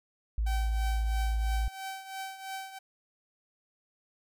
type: tone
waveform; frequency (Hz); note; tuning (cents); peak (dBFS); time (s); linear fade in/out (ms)
sine; 55; A1; 0; -26; 0.38-1.68; 0
type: tone with tremolo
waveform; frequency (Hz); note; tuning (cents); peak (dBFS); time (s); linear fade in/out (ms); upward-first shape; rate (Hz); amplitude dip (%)
sawtooth; 770; G5; -31; -31; 0.46-2.79; 10; triangle; 3; 75
effects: none